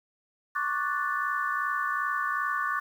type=chord; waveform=sine; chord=D major seventh; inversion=third; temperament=equal with one note detuned; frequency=1108.7 / 1171.3 / 1480 / 1760 Hz; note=C#6 / D6 / F#6 / A6; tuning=0 / -5 / 0 / 0 cents; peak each=-32 / -31 / -32 / -33 dBFS; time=0.55-2.8 s; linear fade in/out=10 ms; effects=9-bit